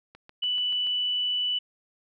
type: click train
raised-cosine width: 0.3 ms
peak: -31 dBFS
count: 6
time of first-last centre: 0.15-0.869 s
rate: 6.95 Hz
type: tone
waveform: sine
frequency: 2972 Hz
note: F#7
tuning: 7 cents sharp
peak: -24 dBFS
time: 0.42-1.59 s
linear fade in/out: 10 ms
effects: none